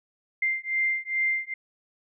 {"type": "beating tone pair", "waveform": "sine", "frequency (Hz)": [2093, 2095.4], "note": ["C7", "C7"], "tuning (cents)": [0, 2], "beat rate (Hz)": 2.4, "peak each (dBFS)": [-27, -27], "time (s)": [0.42, 1.54], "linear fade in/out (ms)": 5, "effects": []}